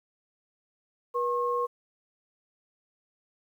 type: tone pair together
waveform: sine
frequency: 483.6 / 1079 Hz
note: B4 / C#6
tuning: -36 / -47 cents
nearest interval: octave + major second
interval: 1389 cents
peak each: -28 dBFS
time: 1.14-1.67 s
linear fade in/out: 20 ms
effects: 10-bit